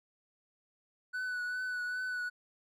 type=tone with vibrato; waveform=triangle; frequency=1488 Hz; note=F#6; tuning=9 cents sharp; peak=-32 dBFS; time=1.13-2.3 s; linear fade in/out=20 ms; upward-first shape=triangle; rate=2.5 Hz; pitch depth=29 cents each way; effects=none